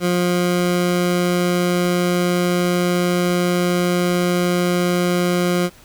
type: tone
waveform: 20% pulse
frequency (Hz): 177.3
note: F3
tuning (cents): +26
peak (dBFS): -11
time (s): 0-5.7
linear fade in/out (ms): 50
effects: pink hiss -47 dBFS RMS until 5.84 s